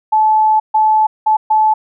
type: tone bursts at uneven times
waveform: sine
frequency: 866 Hz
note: A5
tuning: 28 cents flat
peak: -8 dBFS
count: 4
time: 0.12-0.6 / 0.74-1.07 / 1.26-1.37 / 1.5-1.74 s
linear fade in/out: 10 ms
effects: none